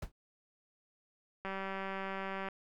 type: noise with exponential decay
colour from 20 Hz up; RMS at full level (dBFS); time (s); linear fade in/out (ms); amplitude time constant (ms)
brown; -32; 0.02-0.12; 5; 21
type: click train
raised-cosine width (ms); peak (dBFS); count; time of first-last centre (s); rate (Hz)
0.5; -25; 201; 1.45-2.486; 193
effects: none